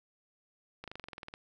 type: slowing click train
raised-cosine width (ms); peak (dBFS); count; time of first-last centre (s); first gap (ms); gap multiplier
0.3; -27; 12; 0.84-1.339; 37; 1.04
effects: none